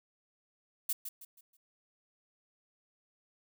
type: noise with echo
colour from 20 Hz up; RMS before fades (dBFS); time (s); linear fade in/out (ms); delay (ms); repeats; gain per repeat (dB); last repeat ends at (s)
violet; -32; 0.89-0.93; 5; 160; 4; -9; 1.57
effects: none